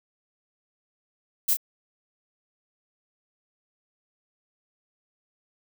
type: noise with echo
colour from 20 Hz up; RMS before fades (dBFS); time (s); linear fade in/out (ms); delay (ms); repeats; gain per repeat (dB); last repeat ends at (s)
violet; -22; 1.48-1.54; 10; 31; 1; -6; 1.571
effects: none